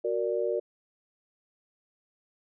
sine chord, Gb augmented, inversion none, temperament equal, 370 / 466.2 / 587.3 Hz, Gb4 / Bb4 / D5, 0 / 0 / 0 cents, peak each -31 / -29 / -31 dBFS, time 0.04-0.6 s, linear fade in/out 10 ms, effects none

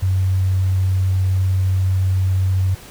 sine tone, 94 Hz, F#2, 28 cents sharp, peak -14 dBFS, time 0.02-2.75 s, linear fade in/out 10 ms, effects pink hiss -40 dBFS RMS until 2.9 s

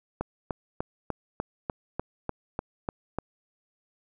click train, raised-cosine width 1 ms, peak -15 dBFS, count 11, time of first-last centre 0.21-3.186 s, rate 3.36 Hz, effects none

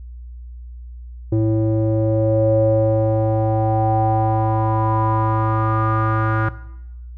square tone with low-pass filter sweep, 110 Hz, A2, in tune, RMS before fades -17 dBFS, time 1.32-6.49 s, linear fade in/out 5 ms, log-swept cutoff 410 to 1400 Hz, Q 6.6, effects noise-tail reverb RT60 0.9 s tail -17 dB re dry + added 60 Hz sine -32 dBFS peak until 7.17 s

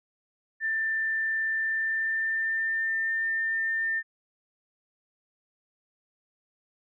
sine tone with pitch glide, 1781 to 1801.7 Hz, A6 to A6, +21 to +41 cents, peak -25 dBFS, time 0.6-4.03 s, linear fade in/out 50 ms, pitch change +20 cents, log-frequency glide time 1.56-3.1 s, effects none

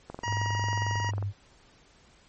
click train, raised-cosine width 1 ms, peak -24 dBFS, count 26, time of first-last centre 0.1-1.226 s, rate 22.2 Hz
25% pulse tone, 953 Hz, A#5, 38 cents sharp, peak -26 dBFS, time 0.23-1.11 s, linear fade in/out 10 ms
sine tone with pitch glide, 103.7 to 100.57 Hz, G#2 to G2, -2 to +45 cents, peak -28 dBFS, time 0.25-1.33 s, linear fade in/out 50 ms, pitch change -53 cents, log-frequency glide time 1.02-1.17 s
effects pink hiss -59 dBFS RMS until 2.28 s + MP3 32 kbps

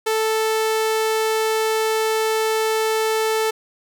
sawtooth tone, 440 Hz, A4, in tune, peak -14 dBFS, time 0.06-3.51 s, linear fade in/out 10 ms, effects none

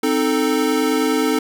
square chord, A diminished, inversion first, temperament equal, 261.6 / 311.1 / 440 Hz, C4 / Eb4 / A4, 0 / 0 / 0 cents, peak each -21 dBFS, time 0.03-1.39 s, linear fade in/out 5 ms, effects none

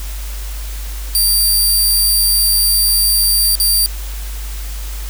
10% pulse tone with dropouts, 4699 Hz, D8, in tune, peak -4 dBFS, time 1.15-3.86 s, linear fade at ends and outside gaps 0 ms, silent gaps 3.553-3.6 s, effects added 50 Hz sine -22 dBFS peak until 5.09 s + white hiss -33 dBFS RMS until 5.09 s

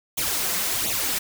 white noise with flanger, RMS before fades -25 dBFS, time 0.17-1.19 s, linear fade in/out 10 ms, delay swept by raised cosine 0.29 to 5.89 ms, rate 1.4 Hz, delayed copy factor +0.8, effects none

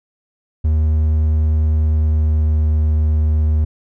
triangle tone with pitch glide, 77.5 to 76.96 Hz, D#2 to D#2, -6 to -18 cents, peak -10 dBFS, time 0.64-3.65 s, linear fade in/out 10 ms, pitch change -12 cents, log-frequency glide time 1.76-2.7 s, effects none

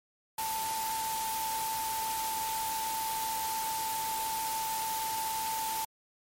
sine tone in noise, 887 Hz, A5, 14 cents sharp, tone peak -32 dBFS, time 0.38-5.85 s, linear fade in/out 5 ms, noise white, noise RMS -37 dBFS, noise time 0.38-5.85 s, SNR +2 dB, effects MP3 64 kbps

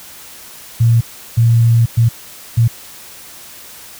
sine tone bursts at uneven times, 116.1 Hz, A#2, 7 cents flat, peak -7 dBFS, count 4, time 0.8-1.01 / 1.37-1.86 / 1.97-2.09 / 2.57-2.68 s, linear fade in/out 10 ms, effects white hiss -36 dBFS RMS until 3.99 s

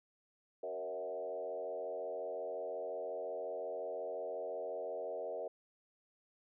sine tone with frequency modulation, 554.4 Hz, C#5, in tune, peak -38 dBFS, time 0.63-5.48 s, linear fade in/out 5 ms, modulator 85.6 Hz, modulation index 1.6, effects none

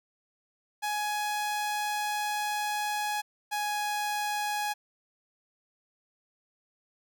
sawtooth tone pair in turn, 837 / 833.4 Hz, G#5 / G#5, +13 / +6 cents, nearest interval unison, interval 7 cents, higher first, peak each -25 dBFS, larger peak neither, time 0.82-3.22 / 3.51-4.74 s, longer first, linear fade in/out 20 ms, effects none

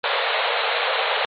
pink band-pass noise, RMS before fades -22 dBFS, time 0.04-1.25 s, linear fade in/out 0 ms, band 450 to 4100 Hz, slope 96 dB/octave, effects MP3 32 kbps

